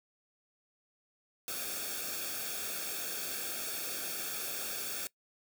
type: noise with comb filter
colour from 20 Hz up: white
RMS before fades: -38 dBFS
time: 1.48-5.07 s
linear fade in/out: 0 ms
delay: 1 ms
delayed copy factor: -0.8
effects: noise-tail reverb RT60 0.1 s tail -21 dB re dry